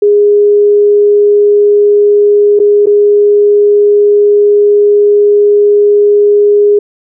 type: tone with dropouts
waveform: sine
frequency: 412.1 Hz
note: G#4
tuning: 13 cents flat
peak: -3 dBFS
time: 0.02-6.79 s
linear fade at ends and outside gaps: 5 ms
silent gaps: 2.592-2.599 / 2.859-2.868 s
effects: none